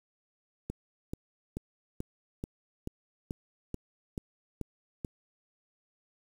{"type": "click train", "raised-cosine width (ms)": 3, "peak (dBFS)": -22, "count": 11, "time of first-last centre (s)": [0.7, 5.048], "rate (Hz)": 2.3, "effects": ["8-bit"]}